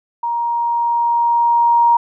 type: tone with level ramp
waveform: sine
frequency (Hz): 941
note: A#5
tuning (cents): +16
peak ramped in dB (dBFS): -17 to -8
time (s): 0.23-1.97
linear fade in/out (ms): 5
effects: none